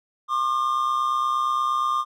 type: tone pair together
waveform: triangle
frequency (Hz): 1074.5 / 1203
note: C6 / D6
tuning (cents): +46 / +41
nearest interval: major second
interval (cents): 195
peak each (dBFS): -24 / -20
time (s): 0.28-2.05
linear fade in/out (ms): 50
effects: none